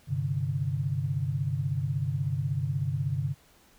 sine chord, G suspended fourth, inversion none, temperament just, 98 / 130.67 / 147 Hz, G2 / C3 / D3, 0 / -2 / +2 cents, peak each -33 / -30 / -30 dBFS, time 0.07-3.35 s, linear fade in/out 50 ms, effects pink hiss -60 dBFS RMS until 3.78 s

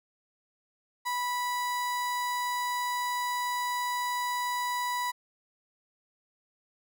35% pulse tone, 983 Hz, B5, 8 cents flat, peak -27 dBFS, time 1.05-5.12 s, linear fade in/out 20 ms, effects none

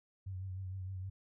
sine tone with vibrato, 94.1 Hz, F#2, 30 cents sharp, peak -39 dBFS, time 0.26-1.1 s, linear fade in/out 10 ms, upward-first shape triangle, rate 6.5 Hz, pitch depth 51 cents each way, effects none

